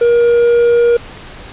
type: tone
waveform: triangle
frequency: 474.1 Hz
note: A#4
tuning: 29 cents sharp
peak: -5 dBFS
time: 0.01-0.97 s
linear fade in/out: 5 ms
effects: pink hiss -33 dBFS RMS until 1.52 s + resampled to 8000 Hz